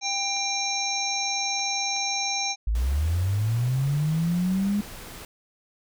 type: harmonic tone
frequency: 793 Hz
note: G5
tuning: 20 cents sharp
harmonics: 1 / 3 / 5 / 7 / 8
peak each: -31 / -31 / -31 / -31 / -31 dBFS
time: 0.01-2.56 s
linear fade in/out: 50 ms
type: clicks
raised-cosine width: 0.2 ms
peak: -28 dBFS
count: 3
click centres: 0.367 / 1.594 / 1.964 s
type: linear sweep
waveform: sine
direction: up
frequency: 51.1 to 208.3 Hz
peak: -21 dBFS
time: 2.67-4.81 s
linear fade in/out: 5 ms
type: noise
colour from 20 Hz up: pink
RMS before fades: -41 dBFS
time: 2.75-5.25 s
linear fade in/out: 2 ms
effects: none